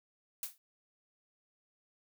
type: noise with exponential decay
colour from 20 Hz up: blue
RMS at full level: -35 dBFS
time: 0.43-0.58 s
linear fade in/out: 1 ms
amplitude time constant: 32 ms
effects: none